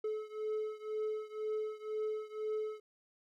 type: beating tone pair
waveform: triangle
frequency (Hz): 430 / 432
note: A4 / A4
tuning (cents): -40 / -32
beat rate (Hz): 2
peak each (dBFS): -36 / -38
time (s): 0.04-2.8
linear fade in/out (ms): 5
effects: none